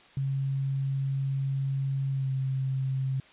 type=tone with pitch glide; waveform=sine; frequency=136.1 to 133.07 Hz; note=C#3 to C3; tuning=-31 to +30 cents; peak=-26 dBFS; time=0.17-3.2 s; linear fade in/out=2 ms; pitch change=-39 cents; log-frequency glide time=2.1-2.31 s; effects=white hiss -55 dBFS RMS until 3.32 s + resampled to 8000 Hz